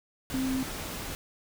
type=tone in noise; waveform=sine; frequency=262.2 Hz; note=C4; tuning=4 cents sharp; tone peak=-27 dBFS; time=0.34-0.63 s; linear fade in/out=0 ms; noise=pink; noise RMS=-37 dBFS; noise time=0.3-1.15 s; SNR=+7 dB; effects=none